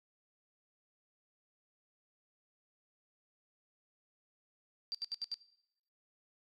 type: tone bursts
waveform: sine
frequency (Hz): 4699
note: D8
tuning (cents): 0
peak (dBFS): -35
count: 5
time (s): 4.92-5.342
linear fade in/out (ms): 0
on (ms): 26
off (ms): 73
effects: noise-tail reverb RT60 0.8 s tail -20 dB re dry